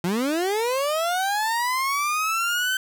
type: linear sweep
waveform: 30% pulse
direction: up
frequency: 164.81 to 1544 Hz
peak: -19 dBFS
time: 0.04-2.77 s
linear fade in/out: 2 ms
effects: none